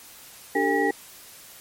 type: tone cluster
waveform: sine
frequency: 292.4 / 391.7 / 447.8 / 806 / 1922 Hz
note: D4 / G4 / A4 / G5 / B6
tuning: -7 / -1 / +30 / +48 / -48 cents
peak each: -26 dBFS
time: 0.55-0.91 s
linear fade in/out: 5 ms
effects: white hiss -46 dBFS RMS until 1.6 s + MP3 64 kbps